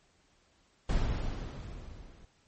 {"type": "noise with level ramp", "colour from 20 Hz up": "brown", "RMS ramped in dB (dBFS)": [-27, -53], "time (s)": [0.89, 2.25], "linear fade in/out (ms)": 5, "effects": ["pink hiss -68 dBFS RMS until 2.47 s", "MP3 32 kbps"]}